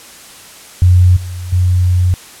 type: tone with level steps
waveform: sine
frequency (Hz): 90.2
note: F#2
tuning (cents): -44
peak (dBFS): -4 / -21 / -8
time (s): 0.82-2.14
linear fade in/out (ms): 0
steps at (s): 1.16 / 1.52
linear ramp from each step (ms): 10
effects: white hiss -36 dBFS RMS until 2.4 s + low-pass 11000 Hz 12 dB/octave